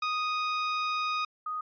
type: tone pair in turn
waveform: sawtooth / sine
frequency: 1244.5 / 1244.5 Hz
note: D#6 / D#6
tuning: 0 / 0 cents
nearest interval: unison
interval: 0 cents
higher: neither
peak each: -24 / -31 dBFS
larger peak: first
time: 0.02-1.25 / 1.46-1.61 s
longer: first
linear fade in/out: 5 ms
effects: resampled to 11025 Hz